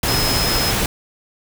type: tone in noise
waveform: sine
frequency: 5130 Hz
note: E8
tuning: 48 cents flat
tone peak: -21 dBFS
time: 0.08-0.71 s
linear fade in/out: 2 ms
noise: pink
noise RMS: -19 dBFS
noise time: 0.03-0.86 s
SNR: -5 dB
effects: none